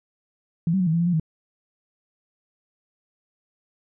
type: tone with pitch steps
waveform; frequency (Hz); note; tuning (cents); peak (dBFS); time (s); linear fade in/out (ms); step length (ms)
sine; 166.3 / 191.6 / 181.4 / 159.3 / 168 / 171.4 / 177.1 / 158.9; E3 / G3 / F#3 / D#3 / E3 / F3 / F3 / D#3; +16 / -39 / -34 / +41 / +33 / -32 / +24 / +37; -18; 0.67-1.198; 2; 66
effects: none